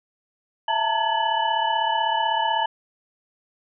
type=tone cluster; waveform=sine; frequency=662 / 882 / 918 / 1694 / 2978 Hz; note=E5 / A5 / A#5 / G#6 / F#7; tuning=+7 / +4 / -27 / +34 / +11 cents; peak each=-31 / -22 / -26 / -30 / -29 dBFS; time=0.68-2.66 s; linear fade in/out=5 ms; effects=none